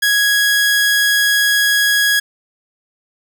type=tone; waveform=sawtooth; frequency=1661.2 Hz; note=G#6; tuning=in tune; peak=-8 dBFS; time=0.02-2.2 s; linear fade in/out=10 ms; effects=none